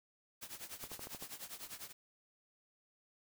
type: noise with tremolo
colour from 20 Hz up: white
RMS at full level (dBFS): -45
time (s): 0.41-1.93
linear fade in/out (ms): 20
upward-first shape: triangle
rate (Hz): 10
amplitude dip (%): 90
type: click train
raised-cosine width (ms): 1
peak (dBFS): -34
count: 6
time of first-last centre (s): 0.84-1.225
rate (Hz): 13
effects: none